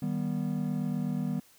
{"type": "chord", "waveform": "triangle", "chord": "Eb augmented", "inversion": "none", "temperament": "just", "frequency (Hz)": [155.56, 194.45, 243.1], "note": ["Eb3", "G3", "B3"], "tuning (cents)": [0, -14, -27], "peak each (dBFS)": -31, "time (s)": [0.02, 1.4], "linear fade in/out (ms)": 5, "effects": ["white hiss -60 dBFS RMS until 1.58 s"]}